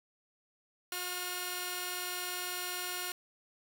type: tone pair together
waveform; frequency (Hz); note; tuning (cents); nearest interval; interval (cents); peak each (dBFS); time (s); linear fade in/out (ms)
5% pulse; 360 / 1420.2; F#4 / F6; -47 / +29; 2 octaves; 2376; -27; 0.92-3.12; 2
effects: none